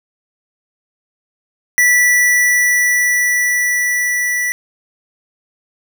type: tone with level ramp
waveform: square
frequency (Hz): 1961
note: B6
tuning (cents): -13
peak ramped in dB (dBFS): -9 to -16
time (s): 1.78-4.52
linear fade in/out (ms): 0
effects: 7-bit